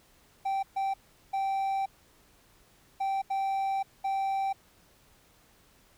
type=tone bursts at uneven times; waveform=triangle; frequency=779 Hz; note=G5; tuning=11 cents flat; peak=-25 dBFS; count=6; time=0.45-0.63 / 0.76-0.94 / 1.33-1.86 / 3-3.22 / 3.3-3.83 / 4.04-4.53 s; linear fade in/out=10 ms; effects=pink hiss -62 dBFS RMS until 5.97 s